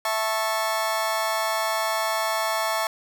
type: chord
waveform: 30% pulse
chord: A major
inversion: second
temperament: just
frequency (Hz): 660 / 880 / 1100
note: E5 / A5 / C#6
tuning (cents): +2 / 0 / -14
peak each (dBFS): -24 / -25 / -26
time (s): 0.05-2.87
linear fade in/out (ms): 2
effects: none